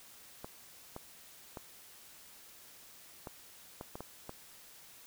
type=clicks; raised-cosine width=1 ms; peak=-28 dBFS; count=8; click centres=0.445 / 0.964 / 1.572 / 3.272 / 3.811 / 3.955 / 4.006 / 4.294 s; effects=white hiss -56 dBFS RMS until 5.06 s